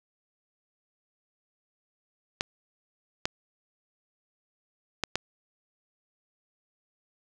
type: clicks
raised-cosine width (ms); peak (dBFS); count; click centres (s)
0.2; -9; 4; 2.409 / 3.255 / 5.037 / 5.156
effects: none